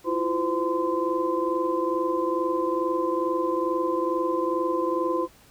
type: tone cluster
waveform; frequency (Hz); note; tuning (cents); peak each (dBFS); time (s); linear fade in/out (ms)
sine; 330.2 / 352.5 / 511 / 1028; E4 / F4 / C5 / C6; +3 / +16 / -41 / -31; -28; 0.04-5.28; 50
effects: pink hiss -55 dBFS RMS until 5.5 s